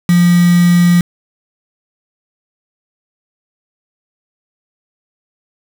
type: tone with quantisation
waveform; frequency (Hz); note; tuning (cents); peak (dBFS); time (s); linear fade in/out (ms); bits
sine; 174.61; F3; 0; -6; 0.09-1.01; 2; 3
effects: none